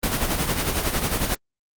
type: noise with tremolo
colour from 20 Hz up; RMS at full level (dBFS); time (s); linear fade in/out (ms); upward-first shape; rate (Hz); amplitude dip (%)
pink; -21; 0.03-1.35; 5; sine; 11; 55
effects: Opus 24 kbps